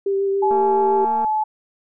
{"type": "tone with vibrato", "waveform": "sine", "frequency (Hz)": 393.2, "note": "G4", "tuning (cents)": 5, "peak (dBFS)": -17, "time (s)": [0.06, 1.05], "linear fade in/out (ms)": 5, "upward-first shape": "sine", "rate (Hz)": 7.1, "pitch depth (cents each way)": 13}
{"type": "tone with pitch glide", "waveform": "sine", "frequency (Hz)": [851, 861.4], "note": ["G#5", "A5"], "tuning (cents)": [42, -37], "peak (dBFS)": -17, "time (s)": [0.42, 1.44], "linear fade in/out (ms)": 10, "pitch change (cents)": 21, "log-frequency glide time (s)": [0.64, 1.07]}
{"type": "click train", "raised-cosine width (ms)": 1, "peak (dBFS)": -19, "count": 169, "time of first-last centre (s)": [0.51, 1.247], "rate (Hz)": 228}
{"effects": []}